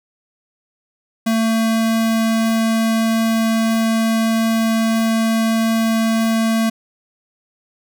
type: tone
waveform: square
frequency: 224.8 Hz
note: A3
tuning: 37 cents sharp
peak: -15 dBFS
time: 1.26-6.7 s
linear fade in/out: 10 ms
effects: none